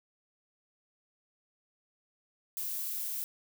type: noise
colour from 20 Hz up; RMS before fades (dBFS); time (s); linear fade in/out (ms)
violet; -36; 2.57-3.24; 0
effects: none